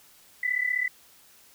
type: tone pair together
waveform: sine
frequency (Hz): 1975.5 / 2011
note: B6 / B6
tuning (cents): 0 / +31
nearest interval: unison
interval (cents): 31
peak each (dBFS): -27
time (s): 0.43-0.88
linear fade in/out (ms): 5
effects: white hiss -56 dBFS RMS until 1.54 s